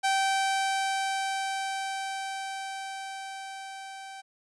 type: tone with level ramp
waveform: sawtooth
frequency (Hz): 776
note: G5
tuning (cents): -18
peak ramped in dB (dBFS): -19 to -37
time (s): 0.03-4.22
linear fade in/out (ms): 20
effects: resampled to 24000 Hz